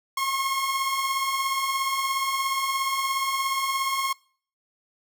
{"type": "beating tone pair", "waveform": "sawtooth", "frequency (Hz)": [1066, 1083], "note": ["C6", "C#6"], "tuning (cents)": [32, -41], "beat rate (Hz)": 17, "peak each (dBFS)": [-28, -21], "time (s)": [0.17, 4.13], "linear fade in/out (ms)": 5, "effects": ["noise-tail reverb RT60 0.5 s tail -24 dB re dry"]}